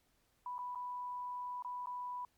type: tone with dropouts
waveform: sine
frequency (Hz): 987.8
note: B5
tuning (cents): 0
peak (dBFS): -39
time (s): 0.46-2.25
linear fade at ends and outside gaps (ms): 2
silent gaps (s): 0.582-0.589 / 0.749-0.756 / 1.624-1.647 / 1.859-1.87
effects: pink hiss -75 dBFS RMS until 2.37 s + MP3 96 kbps